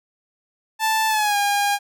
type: tone with pitch glide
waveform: sawtooth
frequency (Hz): 880 to 811.6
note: A5 to G#5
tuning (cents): 0 to -40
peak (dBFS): -14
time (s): 0.79-1.79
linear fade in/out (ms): 50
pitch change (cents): -140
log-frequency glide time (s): 1.08-1.37
effects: none